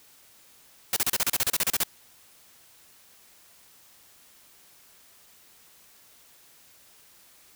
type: noise bursts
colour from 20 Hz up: white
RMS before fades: -24 dBFS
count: 14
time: 0.93-1.835 s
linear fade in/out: 2 ms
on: 34 ms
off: 33 ms
effects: white hiss -56 dBFS RMS until 7.55 s